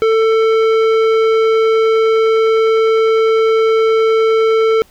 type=tone with tanh clipping; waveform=sine; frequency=445.1 Hz; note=A4; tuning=20 cents sharp; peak=-11 dBFS; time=0.02-4.82 s; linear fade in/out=0 ms; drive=14 dB; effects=pink hiss -49 dBFS RMS until 4.9 s